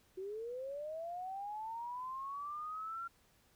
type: linear sweep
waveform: sine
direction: up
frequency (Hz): 367 to 1380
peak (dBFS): -40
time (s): 0.17-3.08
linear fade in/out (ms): 10
effects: pink hiss -70 dBFS RMS until 3.55 s